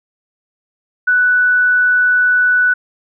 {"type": "tone", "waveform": "sine", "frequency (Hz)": 1485, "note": "F#6", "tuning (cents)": 6, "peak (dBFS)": -9, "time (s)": [1.07, 2.74], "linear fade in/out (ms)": 10, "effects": []}